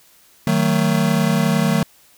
square chord, D# diminished, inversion none, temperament just, 155.56 / 186.68 / 224 Hz, D#3 / F#3 / A3, 0 / +16 / +31 cents, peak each -20 dBFS, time 0.47-1.83 s, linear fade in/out 2 ms, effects white hiss -52 dBFS RMS until 2.17 s

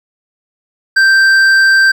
sine tone with hard clipping, 1567 Hz, G6, 1 cent flat, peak -7 dBFS, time 0.96-1.92 s, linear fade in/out 10 ms, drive 7 dB, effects none

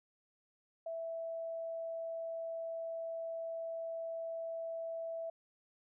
sine tone, 659.3 Hz, E5, in tune, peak -38 dBFS, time 0.86-5.3 s, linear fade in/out 5 ms, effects none

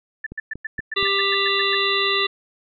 sine tone bursts, 1760 Hz, A6, in tune, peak -24 dBFS, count 12, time 0.24-1.75 s, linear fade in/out 5 ms, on 25 ms, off 110 ms
click train, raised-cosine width 3 ms, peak -21 dBFS, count 4, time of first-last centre 0.32-1.028 s, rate 4.24 Hz
harmonic tone, 395.2 Hz, G4, 14 cents sharp, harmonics 1 / 3 / 5 / 7 / 9 / 10, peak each -25 / -25 / -25 / -25 / -25 / -25 dBFS, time 0.96-2.27 s, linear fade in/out 10 ms
effects none

